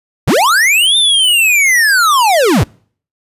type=linear two-way sweep; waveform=square; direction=up then down; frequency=63 to 3630 to 63 Hz; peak=-8 dBFS; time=0.27-2.64 s; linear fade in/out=10 ms; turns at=0.97 s; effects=noise-tail reverb RT60 0.5 s tail -26 dB re dry + resampled to 32000 Hz

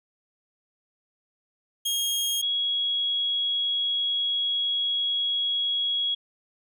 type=tone pair in turn; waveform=sawtooth / sine; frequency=3258 / 3323 Hz; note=G#7 / G#7; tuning=-34 / 0 cents; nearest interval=unison; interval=34 cents; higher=second; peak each=-21 / -23 dBFS; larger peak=first; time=1.85-2.42 / 2.42-6.15 s; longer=second; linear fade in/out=10 ms; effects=none

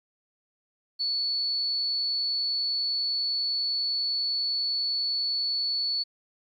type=tone; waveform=sine; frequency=4435 Hz; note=C#8; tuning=in tune; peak=-25 dBFS; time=0.99-6.04 s; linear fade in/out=20 ms; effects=11-bit

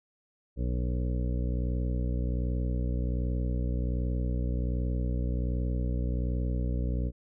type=harmonic tone; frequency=61.3 Hz; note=B1; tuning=12 cents flat; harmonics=1 / 2 / 3 / 4 / 5 / 7 / 8 / 9; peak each=-28 / -34 / -38 / -40 / -42 / -45 / -46 / -47 dBFS; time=0.56-7.12 s; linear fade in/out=50 ms; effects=none

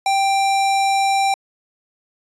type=tone with sample-and-hold; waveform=sine; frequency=784 Hz; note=G5; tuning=in tune; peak=-14 dBFS; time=0.06-1.34 s; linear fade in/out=2 ms; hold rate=3150 Hz; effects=resampled to 22050 Hz

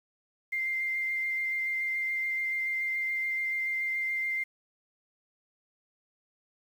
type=tone with vibrato; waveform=sine; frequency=2093 Hz; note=C7; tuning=in tune; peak=-28 dBFS; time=0.52-4.44 s; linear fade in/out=10 ms; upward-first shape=triangle; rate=7 Hz; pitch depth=11 cents each way; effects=9-bit

